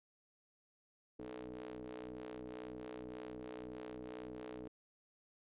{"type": "ring-modulated tone", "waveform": "sawtooth", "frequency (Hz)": 61.9, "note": "B1", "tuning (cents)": 5, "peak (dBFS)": -39, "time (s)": [1.19, 4.68], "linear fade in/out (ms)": 5, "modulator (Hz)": 373, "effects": ["resampled to 8000 Hz"]}